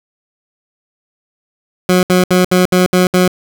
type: tone bursts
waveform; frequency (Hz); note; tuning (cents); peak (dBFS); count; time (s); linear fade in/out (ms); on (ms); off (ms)
20% pulse; 182; F#3; -28; -3; 7; 1.89-3.278; 2; 140; 68
effects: none